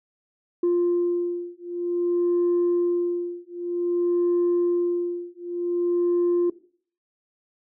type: beating tone pair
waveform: sine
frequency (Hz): 349.2 / 349.73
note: F4 / F4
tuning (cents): 0 / +2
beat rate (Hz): 0.53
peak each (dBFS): -22 / -22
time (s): 0.63-6.5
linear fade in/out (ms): 5
effects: noise-tail reverb RT60 0.5 s tail -18 dB re dry + tanh soft clip ceiling -16 dBFS